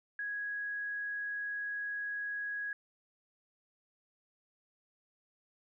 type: tone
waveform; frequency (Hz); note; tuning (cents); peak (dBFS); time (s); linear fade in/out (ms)
sine; 1661.2; G#6; 0; -35; 0.19-2.73; 2
effects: none